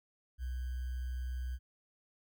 sine tone with sample-and-hold, 62.8 Hz, B1, 30 cents sharp, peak -35 dBFS, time 0.38-1.59 s, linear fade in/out 50 ms, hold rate 1575 Hz, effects none

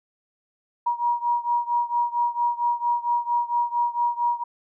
sine beating tone pair, 953 / 957.4 Hz, A#5 / A#5, +38 / +46 cents, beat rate 4.4 Hz, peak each -23 / -25 dBFS, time 0.86-4.44 s, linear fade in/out 10 ms, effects none

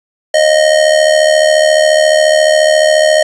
square tone with amplitude modulation, 620 Hz, D#5, 6 cents flat, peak -4 dBFS, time 0.34-3.23 s, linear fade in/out 5 ms, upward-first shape sine, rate 74.3 Hz, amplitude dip 65%, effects resampled to 22050 Hz + 7-bit

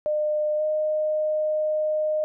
sine tone with pitch glide, 605 to 614.9 Hz, D#5 to D#5, -49 to -21 cents, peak -21 dBFS, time 0.06-2.24 s, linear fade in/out 0 ms, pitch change +28 cents, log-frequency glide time 0.57-0.62 s, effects none

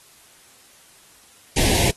pink band-stop noise, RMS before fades -19 dBFS, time 1.56-1.91 s, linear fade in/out 10 ms, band 910 to 1800 Hz, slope 48 dB/octave, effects white hiss -51 dBFS RMS until 1.96 s + AAC 32 kbps

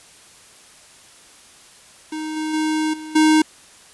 square tone with level steps, 311.1 Hz, D#4, in tune, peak -26 / -23 / -19 / -32 / -12 dBFS, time 2.12-3.42 s, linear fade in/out 5 ms, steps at 2.36 / 2.53 / 2.93 / 3.15 s, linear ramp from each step 10 ms, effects white hiss -47 dBFS RMS until 3.93 s + resampled to 24000 Hz

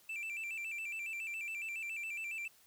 triangle tone with vibrato, 2498 Hz, D#7, 6 cents sharp, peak -37 dBFS, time 0.09-2.48 s, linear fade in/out 5 ms, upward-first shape square, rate 7.2 Hz, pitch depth 100 cents each way, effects white hiss -65 dBFS RMS until 2.66 s

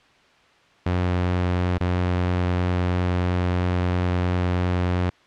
sawtooth tone with dropouts, 89.7 Hz, F2, 47 cents sharp, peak -16 dBFS, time 0.86-5.1 s, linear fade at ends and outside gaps 5 ms, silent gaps 1.781-1.805 s, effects white hiss -55 dBFS RMS until 5.26 s + low-pass 3000 Hz 12 dB/octave

